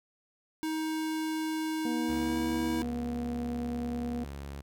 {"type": "tone with pitch glide", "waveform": "square", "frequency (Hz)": [315.4, 322.4], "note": ["D#4", "E4"], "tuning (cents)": [24, -38], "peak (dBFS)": -31, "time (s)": [0.63, 2.82], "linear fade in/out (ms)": 0, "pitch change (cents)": 38, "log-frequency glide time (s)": [1.89, 2.37]}
{"type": "harmonic tone", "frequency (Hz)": 240, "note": "B3", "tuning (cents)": -49, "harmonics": [1, 2, 3], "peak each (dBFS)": [-32, -42, -46], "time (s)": [1.85, 4.24], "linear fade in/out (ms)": 2}
{"type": "tone with vibrato", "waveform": "sawtooth", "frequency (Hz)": 69.9, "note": "C#2", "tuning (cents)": 15, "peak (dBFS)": -35, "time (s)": [2.08, 4.62], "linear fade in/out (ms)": 20, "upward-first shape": "sine", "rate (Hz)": 16, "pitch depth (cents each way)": 8}
{"effects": []}